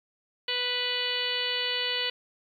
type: harmonic tone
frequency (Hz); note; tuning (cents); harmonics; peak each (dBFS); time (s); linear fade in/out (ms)
493.9; B4; 0; 1 / 2 / 3 / 4 / 5 / 6 / 7 / 8 / 9; -37 / -42 / -40 / -35 / -37 / -30 / -37 / -37 / -36; 0.48-2.1; 5
effects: 10-bit